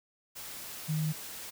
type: tone in noise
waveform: sine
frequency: 155.56 Hz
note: D#3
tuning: in tune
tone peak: -28 dBFS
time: 0.88-1.13 s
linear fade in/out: 20 ms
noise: white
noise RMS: -43 dBFS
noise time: 0.35-1.51 s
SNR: +12 dB
effects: none